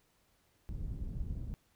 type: low-pass noise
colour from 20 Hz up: pink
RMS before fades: -39 dBFS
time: 0.69-1.54 s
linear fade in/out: 0 ms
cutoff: 130 Hz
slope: 12 dB/octave
effects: pink hiss -72 dBFS RMS until 1.75 s